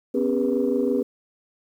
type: tone cluster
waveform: sine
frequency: 250.6 / 276.4 / 403.9 / 487.9 Hz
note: B3 / C#4 / G#4 / B4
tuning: +25 / -5 / -48 / -21 cents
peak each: -24 / -25 / -24 / -25 dBFS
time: 0.14-1.03 s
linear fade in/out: 10 ms
effects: tanh soft clip ceiling -11 dBFS + 9-bit